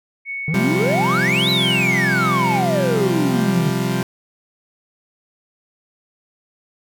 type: tone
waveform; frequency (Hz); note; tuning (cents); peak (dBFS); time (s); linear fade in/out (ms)
sine; 2217; C#7; 0; -24; 0.25-2.61; 50
type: exponential two-way sweep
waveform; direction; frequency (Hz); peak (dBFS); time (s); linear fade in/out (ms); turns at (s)
triangle; up then down; 144.4 to 4051 to 144.4; -16; 0.48-3.7; 2; 1.5
type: chord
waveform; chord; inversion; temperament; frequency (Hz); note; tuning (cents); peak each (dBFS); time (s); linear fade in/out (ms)
30% pulse; C suspended fourth; none; equal; 130.81 / 174.61 / 196; C3 / F3 / G3; 0 / 0 / 0; -20; 0.54-4.03; 2
effects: none